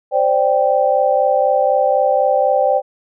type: chord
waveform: sine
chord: C suspended second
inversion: none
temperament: equal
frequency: 523.3 / 587.3 / 784 Hz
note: C5 / D5 / G5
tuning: 0 / 0 / 0 cents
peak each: -16 dBFS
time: 0.11-2.82 s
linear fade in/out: 50 ms
effects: none